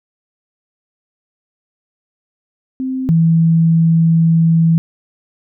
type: tone pair in turn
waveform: sine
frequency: 260.8 / 164.29 Hz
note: C4 / E3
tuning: -5 / -6 cents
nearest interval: minor sixth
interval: 801 cents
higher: first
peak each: -17 / -8 dBFS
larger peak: second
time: 2.8-3.09 / 3.09-4.78 s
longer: second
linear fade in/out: 0 ms
effects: none